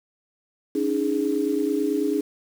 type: chord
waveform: sine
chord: C# suspended second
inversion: none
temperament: equal with one note detuned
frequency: 282 / 311.1 / 415.3 Hz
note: C#4 / D#4 / G#4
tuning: +30 / 0 / 0 cents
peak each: -25 dBFS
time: 0.75-2.21 s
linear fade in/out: 5 ms
effects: 7-bit